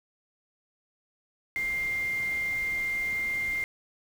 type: tone in noise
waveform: sine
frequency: 2100 Hz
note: C7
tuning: 6 cents sharp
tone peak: -27 dBFS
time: 1.56-3.64 s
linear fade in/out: 0 ms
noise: pink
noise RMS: -45 dBFS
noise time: 1.56-3.64 s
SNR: +15 dB
effects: none